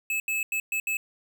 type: tone bursts at uneven times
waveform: square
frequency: 2599 Hz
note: E7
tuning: 25 cents flat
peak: -26 dBFS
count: 5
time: 0.1-0.2 / 0.28-0.43 / 0.52-0.6 / 0.72-0.8 / 0.87-0.97 s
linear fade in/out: 2 ms
effects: none